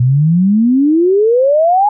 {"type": "exponential sweep", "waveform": "sine", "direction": "up", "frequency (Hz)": [119.8, 850], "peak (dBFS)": -7, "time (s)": [0, 1.89], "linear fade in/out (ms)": 5, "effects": []}